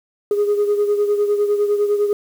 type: beating tone pair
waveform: sine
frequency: 411.1 / 421 Hz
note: G#4 / G#4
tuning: -18 / +24 cents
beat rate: 9.9 Hz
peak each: -14 / -21 dBFS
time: 0.31-2.13 s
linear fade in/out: 2 ms
effects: tanh soft clip ceiling -11 dBFS + 7-bit